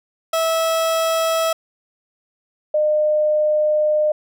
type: tone pair in turn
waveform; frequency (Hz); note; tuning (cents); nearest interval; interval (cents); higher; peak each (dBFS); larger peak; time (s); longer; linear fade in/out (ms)
30% pulse / sine; 652 / 607.2; E5 / D#5; -19 / -42; minor second; 123; first; -14; neither; 0.33-1.53 / 2.74-4.12; second; 5
effects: none